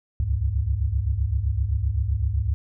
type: tone cluster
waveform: sine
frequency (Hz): 66.5 / 74.3 / 101.8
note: C2 / D2 / G#2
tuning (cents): +29 / +21 / -34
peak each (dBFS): -25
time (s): 0.2-2.54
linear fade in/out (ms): 0
effects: none